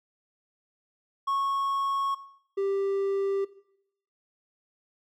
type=tone pair in turn; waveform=triangle; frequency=1100 / 393.4 Hz; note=C#6 / G4; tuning=-14 / +6 cents; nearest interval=octave + tritone; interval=1780 cents; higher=first; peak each=-23 dBFS; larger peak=neither; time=1.27-2.15 / 2.57-3.45 s; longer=neither; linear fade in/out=10 ms; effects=noise-tail reverb RT60 0.7 s tail -17 dB re dry